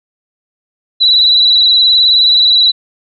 sine tone with vibrato, 3951 Hz, B7, in tune, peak -5 dBFS, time 1-2.72 s, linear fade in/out 20 ms, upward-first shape sine, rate 19 Hz, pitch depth 39 cents each way, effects none

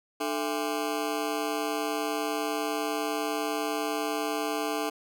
20% pulse ring-modulated tone, 370 Hz, F#4, in tune, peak -20 dBFS, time 0.2-4.9 s, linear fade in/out 10 ms, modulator 70 Hz, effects none

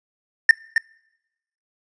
triangle tone with echo, 1808 Hz, A6, 47 cents sharp, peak -4 dBFS, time 0.49-0.51 s, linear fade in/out 2 ms, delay 270 ms, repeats 1, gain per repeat -8 dB, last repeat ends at 0.78 s, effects noise-tail reverb RT60 0.9 s tail -25 dB re dry + resampled to 22050 Hz

